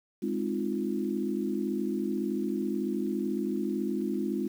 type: chord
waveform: sine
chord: F minor seventh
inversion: first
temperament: equal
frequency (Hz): 207.7 / 261.6 / 311.1 / 349.2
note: Ab3 / C4 / Eb4 / F4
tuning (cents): 0 / 0 / 0 / 0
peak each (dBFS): -32 / -34 / -35 / -33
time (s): 0.22-4.48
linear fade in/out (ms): 10
effects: 9-bit